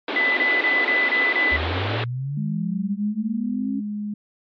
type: band-pass noise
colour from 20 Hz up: pink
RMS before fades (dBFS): -27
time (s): 0.08-2.04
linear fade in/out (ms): 2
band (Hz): 260 to 3900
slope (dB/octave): 48
type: tone bursts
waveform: sine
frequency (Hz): 2001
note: B6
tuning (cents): +22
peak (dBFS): -17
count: 6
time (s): 0.16-1.565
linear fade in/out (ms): 2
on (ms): 210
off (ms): 29
type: linear sweep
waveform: sine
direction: up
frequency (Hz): 70.1 to 275.2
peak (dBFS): -24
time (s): 1.51-3.81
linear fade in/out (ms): 20
type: tone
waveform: sine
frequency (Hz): 208.2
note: G#3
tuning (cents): +5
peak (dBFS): -25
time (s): 2.37-4.14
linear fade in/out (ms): 5
effects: MP3 48 kbps